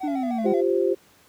triangle tone with vibrato, 715 Hz, F5, 41 cents sharp, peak -27 dBFS, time 0-0.62 s, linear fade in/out 20 ms, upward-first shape square, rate 6.5 Hz, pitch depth 94 cents each way
triangle exponential sweep, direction down, 304.2 to 200 Hz, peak -22 dBFS, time 0.03-0.53 s, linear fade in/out 10 ms
sine chord, F suspended second, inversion none, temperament just, 349.2 / 392.9 / 523.8 Hz, F4 / G4 / C5, 0 / +4 / +2 cents, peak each -23 / -22 / -25 dBFS, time 0.44-0.95 s, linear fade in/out 20 ms
effects pink hiss -56 dBFS RMS until 1.28 s + high-pass 100 Hz 12 dB/octave

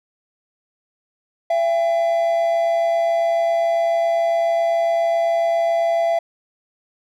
triangle tone pair together, 672.7 / 800 Hz, E5 / G5, +35 / +35 cents, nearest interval minor third, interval 300 cents, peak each -14 / -25 dBFS, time 1.5-6.19 s, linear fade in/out 5 ms, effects none

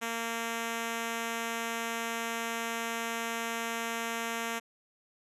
5% pulse tone, 230 Hz, A#3, 23 cents flat, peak -21 dBFS, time 0.01-4.6 s, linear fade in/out 20 ms, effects resampled to 32000 Hz

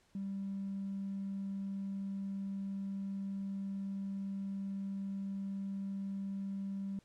triangle tone with tanh clipping, 196 Hz, G3, in tune, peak -36 dBFS, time 0.15-6.99 s, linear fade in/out 2 ms, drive 1 dB, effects pink hiss -70 dBFS RMS until 7.04 s + low-pass 9000 Hz 12 dB/octave

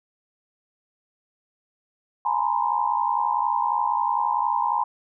sine tone cluster, 834 / 917 / 968 / 1032 Hz, G#5 / A#5 / B5 / C6, +7 / -29 / -35 / -24 cents, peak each -26 dBFS, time 2.25-4.84 s, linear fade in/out 5 ms, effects none

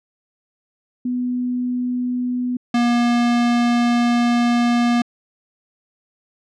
sine / square tone pair in turn, 248 / 239 Hz, B3 / A#3, +7 / +43 cents, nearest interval minor second, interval 64 cents, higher first, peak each -19 / -15 dBFS, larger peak second, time 1.05-2.57 / 2.74-5.02 s, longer second, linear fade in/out 5 ms, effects low-pass 5000 Hz 12 dB/octave

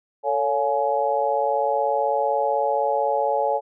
harmonic tone with a mistuned harmonic, 140.3 Hz, C#3, 21 cents sharp, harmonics 3 / 4 / 5 / 6, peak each -27 / -23 / -27 / -23 dBFS, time 0.23-3.61 s, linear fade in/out 50 ms, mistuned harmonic 3, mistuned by +98 cents, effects none

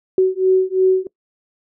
sine beating tone pair, 373.8 / 376.7 Hz, F#4 / F#4, +18 / +31 cents, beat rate 2.9 Hz, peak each -15 dBFS, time 0.18-1.07 s, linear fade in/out 2 ms, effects noise-tail reverb RT60 0.1 s tail -22 dB re dry

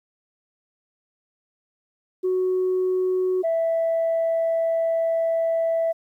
sine tone pair in turn, 370 / 659.3 Hz, F#4 / E5, 0 / 0 cents, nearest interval minor seventh, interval 1000 cents, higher second, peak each -18 dBFS, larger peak neither, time 2.23-3.43 / 3.43-5.93 s, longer second, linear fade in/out 20 ms, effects tanh soft clip ceiling -16 dBFS + 10-bit

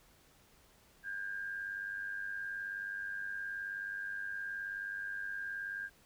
sine tone with amplitude modulation, 1604 Hz, G6, 39 cents sharp, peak -35 dBFS, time 1.03-5.9 s, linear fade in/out 50 ms, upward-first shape sine, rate 99 Hz, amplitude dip 60%, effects pink hiss -65 dBFS RMS until 6.05 s

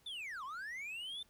triangle linear two-way sweep, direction down then up, 3600 to 987.8 to 3600 Hz, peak -40 dBFS, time 0.06-1.23 s, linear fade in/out 5 ms, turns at 0.44 s, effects pink hiss -70 dBFS RMS until 1.29 s

